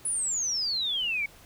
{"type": "exponential sweep", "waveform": "sine", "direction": "down", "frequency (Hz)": [10270, 2217], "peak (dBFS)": -26, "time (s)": [0.05, 1.26], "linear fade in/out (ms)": 5, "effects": ["pink hiss -53 dBFS RMS until 1.45 s"]}